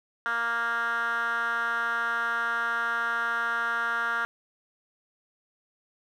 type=tone with band-pass filter; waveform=10% pulse; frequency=233.1 Hz; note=A#3; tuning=in tune; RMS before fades=-28 dBFS; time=0.26-4.25 s; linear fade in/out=0 ms; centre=1500 Hz; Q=5.4; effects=10-bit